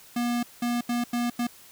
square tone bursts at uneven times, 239.9 Hz, A#3, 50 cents sharp, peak -25 dBFS, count 5, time 0.16-0.43 / 0.62-0.81 / 0.89-1.04 / 1.13-1.3 / 1.39-1.47 s, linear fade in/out 5 ms, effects white hiss -51 dBFS RMS until 1.71 s

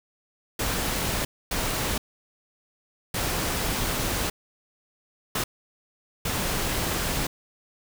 pink noise bursts at uneven times, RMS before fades -27 dBFS, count 5, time 0.59-1.25 / 1.51-1.98 / 3.14-4.3 / 5.35-5.44 / 6.25-7.27 s, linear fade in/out 5 ms, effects none

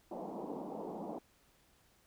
pink band-pass noise, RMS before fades -43 dBFS, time 0.11-1.19 s, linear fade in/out 5 ms, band 180 to 950 Hz, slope 48 dB/octave, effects pink hiss -69 dBFS RMS until 2.06 s

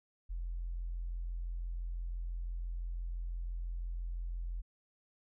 sine tone, 42.96 Hz, F1, 28 cents flat, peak -35 dBFS, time 0.29-4.62 s, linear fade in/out 20 ms, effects tanh soft clip ceiling -31 dBFS

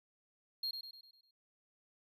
triangle tone with echo, 4240 Hz, C8, 22 cents sharp, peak -34 dBFS, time 0.63-0.71 s, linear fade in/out 5 ms, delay 100 ms, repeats 6, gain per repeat -6 dB, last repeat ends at 1.31 s, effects none

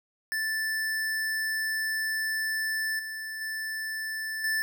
square tone with level steps, 1760 Hz, A6, in tune, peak -28 / -35 / -32 / -26 dBFS, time 0.32-4.62 s, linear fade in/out 0 ms, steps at 2.99 / 3.41 / 4.44 s, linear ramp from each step 2 ms, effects none

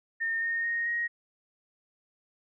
sine tone with pitch steps, 1823 / 1842.1 / 1861.3 / 1880.8 Hz, A#6 / A#6 / A#6 / A#6, -39 / -21 / -3 / +15 cents, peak -27 dBFS, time 0.2-1.08 s, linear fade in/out 20 ms, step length 220 ms, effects none

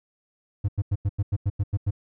triangle tone bursts, 100 Hz, G2, 35 cents sharp, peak -18 dBFS, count 10, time 0.64-1.909 s, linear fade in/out 10 ms, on 45 ms, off 91 ms, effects none

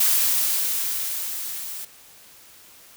blue noise with level ramp, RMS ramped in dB -18 to -34 dBFS, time 0-1.85 s, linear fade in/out 5 ms, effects white hiss -49 dBFS RMS until 2.96 s

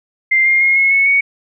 sine tone with pitch steps, 2093 / 2120 / 2147 / 2174 / 2202 / 2230 Hz, C7 / C7 / C7 / C#7 / C#7 / C#7, 0 / +22 / +44 / -34 / -12 / +10 cents, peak -9 dBFS, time 0.31-1.21 s, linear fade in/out 10 ms, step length 150 ms, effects none

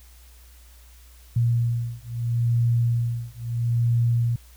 sine beating tone pair, 117.7 / 118.46 Hz, A#2 / A#2, +17 / +28 cents, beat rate 0.76 Hz, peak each -23 dBFS, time 1.36-4.36 s, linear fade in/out 5 ms, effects added 60 Hz sine -47 dBFS peak until 4.56 s + white hiss -55 dBFS RMS until 4.56 s

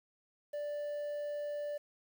triangle tone with quantisation, 587.3 Hz, D5, in tune, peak -34 dBFS, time 0.53-1.78 s, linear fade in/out 10 ms, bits 10, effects none

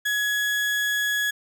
35% pulse tone, 1680 Hz, G#6, 19 cents sharp, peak -20 dBFS, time 0.05-1.31 s, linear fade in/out 10 ms, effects none

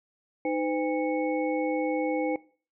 sine tone cluster, 310.2 / 508 / 810 / 2207 Hz, D#4 / B4 / G#5 / C#7, -5 / +49 / -43 / -8 cents, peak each -29 / -29 / -33 / -37 dBFS, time 0.45-2.36 s, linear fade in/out 2 ms, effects noise-tail reverb RT60 0.4 s tail -20 dB re dry

